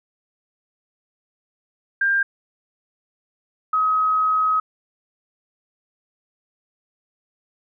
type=tone pair in turn; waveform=sine; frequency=1595 / 1269.6 Hz; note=G6 / D#6; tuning=+30 / +35 cents; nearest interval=major third; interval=395 cents; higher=first; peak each=-16 dBFS; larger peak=neither; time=2.01-2.23 / 3.73-4.6 s; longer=second; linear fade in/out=5 ms; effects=none